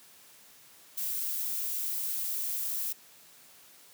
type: noise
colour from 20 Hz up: violet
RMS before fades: -33 dBFS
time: 0.97-2.93 s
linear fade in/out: 10 ms
effects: white hiss -56 dBFS RMS until 3.93 s + high-pass 100 Hz 12 dB/octave